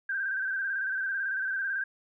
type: tone with vibrato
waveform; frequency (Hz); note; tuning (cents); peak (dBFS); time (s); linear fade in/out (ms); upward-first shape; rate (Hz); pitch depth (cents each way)
sine; 1568; G6; 0; -28; 0.09-1.84; 5; square; 18; 44
effects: none